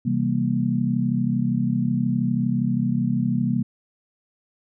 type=chord; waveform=sine; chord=C dominant seventh; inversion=none; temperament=just; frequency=130.81 / 163.52 / 196.22 / 235.5 Hz; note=C3 / E3 / G3 / Bb3; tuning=0 / -14 / +2 / +18 cents; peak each=-25 / -28 / -25 / -23 dBFS; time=0.05-3.63 s; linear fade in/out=10 ms; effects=none